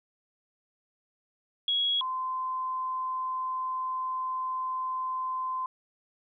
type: tone pair in turn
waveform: sine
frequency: 3325 / 1032.6 Hz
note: G#7 / C6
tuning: +1 / -23 cents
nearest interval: octave + minor sixth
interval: 2024 cents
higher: first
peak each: -24 / -29 dBFS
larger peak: first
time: 1.68-2.01 / 2.01-5.66 s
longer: second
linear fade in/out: 2 ms
effects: none